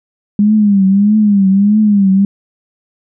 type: tone with vibrato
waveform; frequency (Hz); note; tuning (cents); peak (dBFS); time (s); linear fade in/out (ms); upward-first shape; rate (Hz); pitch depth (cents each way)
sine; 202.8; G#3; -41; -6; 0.39-2.25; 2; triangle; 1.6; 120
effects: none